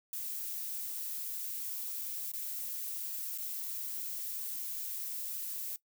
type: noise with dropouts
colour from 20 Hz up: violet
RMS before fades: -39 dBFS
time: 0.13-5.76 s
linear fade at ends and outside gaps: 1 ms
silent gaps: 2.317-2.336 / 3.377-3.384 s
effects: noise-tail reverb RT60 0.1 s tail -19 dB re dry